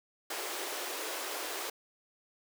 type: high-pass noise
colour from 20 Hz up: pink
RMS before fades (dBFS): -38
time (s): 0.3-1.7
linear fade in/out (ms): 5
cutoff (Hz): 330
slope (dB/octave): 48
effects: none